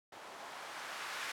violet noise with low-pass filter sweep, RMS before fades -45 dBFS, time 0.12-1.32 s, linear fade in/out 5 ms, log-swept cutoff 660 to 1600 Hz, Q 1.1, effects none

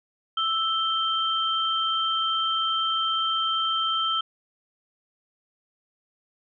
sine tone pair together, 1318.5 / 3136 Hz, E6 / G7, 0 / 0 cents, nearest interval octave + minor third, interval 1500 cents, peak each -25 dBFS, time 0.37-4.21 s, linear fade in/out 5 ms, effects none

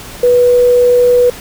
sine tone with quantisation, 490 Hz, B4, 14 cents flat, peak -5 dBFS, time 0.23-1.3 s, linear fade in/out 5 ms, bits 5, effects pink hiss -30 dBFS RMS until 1.4 s

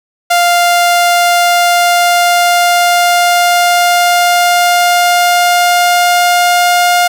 sawtooth tone with pitch glide, 698.5 to 707.8 Hz, F5 to F5, 0 to +23 cents, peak -3 dBFS, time 0.3-7.08 s, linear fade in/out 10 ms, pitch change +23 cents, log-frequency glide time 0.5-6.91 s, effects 7-bit

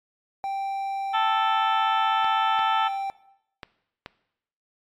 triangle tone, 784 Hz, G5, in tune, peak -24 dBFS, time 0.44-3.1 s, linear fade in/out 0 ms
harmonic tone, 440 Hz, A4, in tune, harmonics 2 / 3 / 4 / 5 / 6 / 7 / 8, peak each -23 / -25 / -33 / -40 / -38 / -34 / -35 dBFS, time 1.13-2.89 s, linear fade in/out 20 ms
clicks, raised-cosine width 0.3 ms, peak -19 dBFS, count 4, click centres 2.245 / 2.592 / 3.632 / 4.061 s
effects noise-tail reverb RT60 0.8 s tail -18 dB re dry + MP3 96 kbps

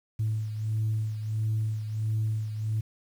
sine beating tone pair, 108.8 / 110.3 Hz, A2 / A2, -19 / +5 cents, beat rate 1.5 Hz, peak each -26 / -33 dBFS, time 0.19-2.81 s, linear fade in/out 10 ms, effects tanh soft clip ceiling -21 dBFS + 9-bit

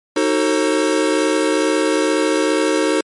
square chord, D# diminished seventh, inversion none, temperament just, 311.1 / 373.4 / 448 / 537.6 Hz, D#4 / F#4 / A4 / C5, 0 / +16 / +31 / +47 cents, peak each -19 / -22 / -21 / -22 dBFS, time 0.16-3.01 s, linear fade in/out 5 ms, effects MP3 48 kbps

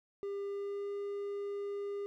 triangle tone with pitch glide, 400 to 403.9 Hz, G4 to G#4, +35 to -48 cents, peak -34 dBFS, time 0.23-2.06 s, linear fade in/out 0 ms, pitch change +17 cents, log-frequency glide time 0.43-0.91 s, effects none

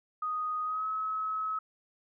sine tone with pitch glide, 1244.5 to 1285.4 Hz, D#6 to E6, 0 to -44 cents, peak -30 dBFS, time 0.22-1.59 s, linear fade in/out 5 ms, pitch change +56 cents, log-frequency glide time 0.64-0.86 s, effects none

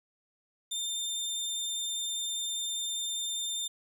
25% pulse tone, 3605 Hz, A7, 41 cents sharp, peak -28 dBFS, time 0.71-3.68 s, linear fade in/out 10 ms, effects none

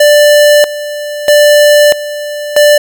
square tone with tremolo, 590 Hz, D5, 8 cents sharp, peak -3 dBFS, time 0-2.78 s, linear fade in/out 5 ms, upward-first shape square, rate 0.78 Hz, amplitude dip 80%, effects none

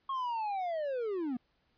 triangle linear sweep, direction down, 1094 to 233.1 Hz, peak -30 dBFS, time 0.09-1.37 s, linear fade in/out 5 ms, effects pink hiss -74 dBFS RMS until 1.77 s + resampled to 11025 Hz

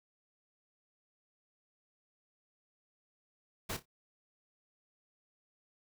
pink noise with echo, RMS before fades -38 dBFS, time 3.69-3.77 s, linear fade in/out 10 ms, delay 29 ms, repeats 3, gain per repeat -12 dB, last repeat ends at 3.857 s, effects none

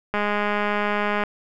click train, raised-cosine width 0.5 ms, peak -9 dBFS, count 228, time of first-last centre 0.14-1.237 s, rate 207 Hz, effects none

